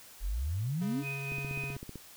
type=exponential sweep; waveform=sine; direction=up; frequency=38.89 to 312.4 Hz; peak=-30 dBFS; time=0.2-1.04 s; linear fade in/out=50 ms
type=tone with vibrato; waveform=square; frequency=138.59 Hz; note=C#3; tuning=in tune; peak=-38 dBFS; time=0.81-1.77 s; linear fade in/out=10 ms; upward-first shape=square; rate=17 Hz; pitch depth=9 cents each way
type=tone with tremolo; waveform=sine; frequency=2500 Hz; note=D#7; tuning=8 cents sharp; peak=-35 dBFS; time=1.02-1.76 s; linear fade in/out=50 ms; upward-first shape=sine; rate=3.9 Hz; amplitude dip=45%
type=click train; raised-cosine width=3 ms; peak=-29 dBFS; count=11; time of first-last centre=1.32-1.957 s; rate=15.7 Hz
effects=white hiss -53 dBFS RMS until 2.16 s